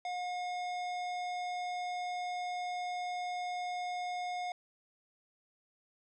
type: tone with hard clipping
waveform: sine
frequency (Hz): 719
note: F#5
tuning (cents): -50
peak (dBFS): -37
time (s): 0.05-4.52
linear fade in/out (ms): 2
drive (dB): 14
effects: resampled to 24000 Hz